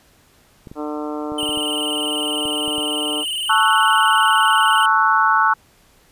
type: clicks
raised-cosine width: 3 ms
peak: -23 dBFS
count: 9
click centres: 0.672 / 0.715 / 1.32 / 1.431 / 1.492 / 1.574 / 2.455 / 2.679 / 2.782 s
type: harmonic tone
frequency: 150 Hz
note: D3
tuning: 37 cents sharp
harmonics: 2 / 3 / 4 / 5 / 6 / 7 / 8 / 9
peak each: -26 / -30 / -32 / -34 / -36 / -37 / -38 / -39 dBFS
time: 0.75-3.25 s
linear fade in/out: 50 ms
type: tone with vibrato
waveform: square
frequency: 2960 Hz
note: F#7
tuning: in tune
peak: -22 dBFS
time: 1.38-4.86 s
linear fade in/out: 5 ms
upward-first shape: square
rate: 20 Hz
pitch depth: 59 cents each way
type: chord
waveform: sine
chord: F# minor seventh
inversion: first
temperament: equal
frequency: 880 / 1108.7 / 1318.5 / 1480 Hz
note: A5 / C#6 / E6 / F#6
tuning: 0 / 0 / 0 / 0 cents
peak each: -18 dBFS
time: 3.49-5.54 s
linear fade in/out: 10 ms
effects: pink hiss -54 dBFS RMS until 6.11 s + resampled to 32000 Hz